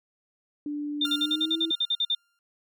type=tone with pitch glide; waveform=sine; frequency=293.7 to 325.9 Hz; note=D4 to E4; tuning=0 to -20 cents; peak=-29 dBFS; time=0.66-1.71 s; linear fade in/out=2 ms; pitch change=+180 cents; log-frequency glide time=1.17-1.58 s
type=tone bursts; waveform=sine; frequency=3607 Hz; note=A7; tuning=42 cents sharp; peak=-22 dBFS; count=12; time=1.01-2.15 s; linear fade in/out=5 ms; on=51 ms; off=48 ms
type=tone with exponential decay; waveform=sawtooth; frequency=1396 Hz; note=F6; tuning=1 cent flat; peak=-29 dBFS; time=1.05-2.39 s; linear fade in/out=1 ms; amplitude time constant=290 ms
effects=none